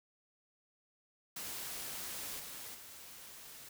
white noise with level steps, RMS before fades -43 / -47 / -52 dBFS, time 1.36-3.69 s, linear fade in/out 5 ms, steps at 2.39 / 2.74 s, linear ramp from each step 10 ms, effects none

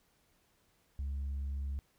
sine tone, 69.3 Hz, C#2, in tune, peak -32 dBFS, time 0.99-1.79 s, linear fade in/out 0 ms, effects tanh soft clip ceiling -33 dBFS + pink hiss -72 dBFS RMS until 1.98 s

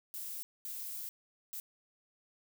violet noise bursts at uneven times, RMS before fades -42 dBFS, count 3, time 0.14-0.43 / 0.65-1.09 / 1.53-1.6 s, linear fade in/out 0 ms, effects none

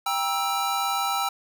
square chord, E diminished, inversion first, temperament just, 791.1 / 949.3 / 1318.5 Hz, G5 / Bb5 / E6, +16 / +31 / 0 cents, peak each -28 / -32 / -28 dBFS, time 0.06-1.29 s, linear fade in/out 5 ms, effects none

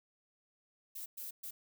violet noise bursts at uneven times, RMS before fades -44 dBFS, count 3, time 0.95-1.06 / 1.17-1.31 / 1.43-1.51 s, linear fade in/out 10 ms, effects none

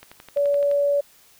click train, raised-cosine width 0.3 ms, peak -25 dBFS, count 9, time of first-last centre 0.03-0.714 s, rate 11.7 Hz
sine tone, 571 Hz, D5, 49 cents flat, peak -17 dBFS, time 0.36-1.01 s, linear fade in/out 10 ms
effects white hiss -54 dBFS RMS until 1.39 s

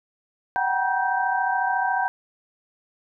sine tone cluster, 744 / 778 / 956 / 1561 Hz, F#5 / G5 / A#5 / G6, +9 / -13 / +43 / -8 cents, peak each -26 dBFS, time 0.56-2.08 s, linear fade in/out 0 ms, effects none

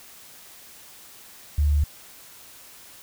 sine tone, 73.42 Hz, D2, in tune, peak -17 dBFS, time 1.58-1.84 s, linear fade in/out 5 ms, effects white hiss -47 dBFS RMS until 3.02 s

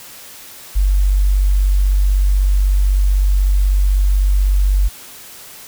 sine tone, 48.05 Hz, G1, 34 cents flat, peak -10 dBFS, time 0.75-4.89 s, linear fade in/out 20 ms, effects white hiss -37 dBFS RMS until 5.67 s

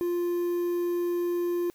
triangle tone with quantisation, 349.2 Hz, F4, in tune, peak -23 dBFS, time 0.01-1.7 s, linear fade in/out 0 ms, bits 8, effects white hiss -63 dBFS RMS until 1.74 s

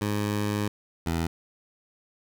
15% pulse tone pair in turn, 103.83 / 83.03 Hz, G#2 / E2, 0 / +13 cents, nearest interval major third, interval 387 cents, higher first, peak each -19 / -19 dBFS, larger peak neither, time 0.01-0.68 / 1.06-1.27 s, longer first, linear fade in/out 5 ms, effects none

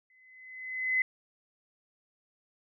sine tone with exponential growth, 2032 Hz, B6, 49 cents sharp, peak -22 dBFS, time 0.1-1.02 s, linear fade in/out 2 ms, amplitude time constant 200 ms, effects none

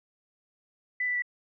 sine tone with pitch steps, 1994 / 1977.9 / 1962 Hz, B6 / B6 / B6, +16 / +2 / -12 cents, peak -26 dBFS, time 1-1.222 s, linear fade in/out 5 ms, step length 74 ms, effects none

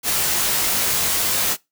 white noise with comb filter, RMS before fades -20 dBFS, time 0.03-1.57 s, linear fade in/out 50 ms, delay 18 ms, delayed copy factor -0.65, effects noise-tail reverb RT60 0.2 s tail -22 dB re dry

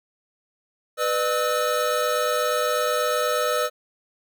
square tone cluster, 495.7 / 604 / 1295 Hz, B4 / D5 / E6, +6 / +48 / -31 cents, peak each -26 dBFS, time 0.97-3.7 s, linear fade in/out 50 ms, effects none

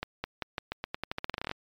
accelerating click train, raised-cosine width 0.3 ms, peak -16 dBFS, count 19, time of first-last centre 0.03-1.514 s, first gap 210 ms, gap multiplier 0.87, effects MP3 96 kbps

